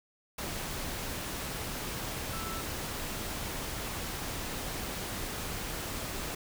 sine tone in noise, 1323 Hz, E6, 6 cents sharp, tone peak -41 dBFS, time 2.33-2.61 s, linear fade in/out 5 ms, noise pink, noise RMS -37 dBFS, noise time 0.38-6.35 s, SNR -7 dB, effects none

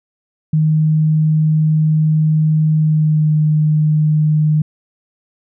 sine tone with pitch glide, 155.56 to 153.24 Hz, D#3 to D#3, 0 to -26 cents, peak -10 dBFS, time 0.53-4.62 s, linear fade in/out 5 ms, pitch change -26 cents, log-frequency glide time 2.76-3.34 s, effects none

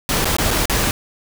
pink noise with dropouts, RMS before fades -18 dBFS, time 0.09-0.91 s, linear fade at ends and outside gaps 1 ms, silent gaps 0.246-0.254 / 0.367-0.384 / 0.507-0.511 / 0.656-0.697 s, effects none

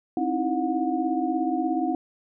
sine tone cluster, 265.2 / 312 / 328.8 / 726 Hz, C4 / D#4 / E4 / F#5, +23 / +5 / -4 / -33 cents, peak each -28 dBFS, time 0.17-1.95 s, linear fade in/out 2 ms, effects none

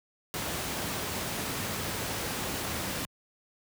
pink noise, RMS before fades -33 dBFS, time 0.34-3.05 s, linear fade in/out 0 ms, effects high-pass 80 Hz 12 dB/octave

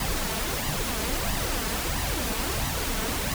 pink noise with flanger, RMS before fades -28 dBFS, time 0-3.34 s, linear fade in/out 2 ms, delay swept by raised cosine 1 to 4.6 ms, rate 1.5 Hz, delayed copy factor +0.6, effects none

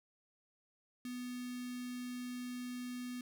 square tone with notch filter, 247.5 Hz, B3, 4 cents sharp, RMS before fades -43 dBFS, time 1.05-3.21 s, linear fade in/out 2 ms, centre 760 Hz, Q 0.57, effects none

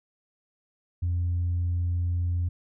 sine tone, 87.31 Hz, F2, in tune, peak -22 dBFS, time 1.02-2.49 s, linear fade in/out 10 ms, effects tanh soft clip ceiling -21 dBFS

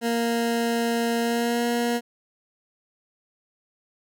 20% pulse tone with pitch glide, 233.1 to 237.7 Hz, A#3 to A#3, 0 to +34 cents, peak -17 dBFS, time 0.01-2.01 s, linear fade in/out 50 ms, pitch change +34 cents, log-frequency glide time 1.2-1.64 s, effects none

